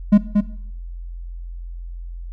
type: tone with echo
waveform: triangle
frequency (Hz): 206.9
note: G#3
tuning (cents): -6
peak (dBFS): -5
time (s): 0.12-0.18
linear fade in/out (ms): 10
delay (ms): 230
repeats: 1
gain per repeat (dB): -5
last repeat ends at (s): 0.41
effects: noise-tail reverb RT60 0.7 s tail -17 dB re dry + added 43 Hz sine -29 dBFS peak until 2.32 s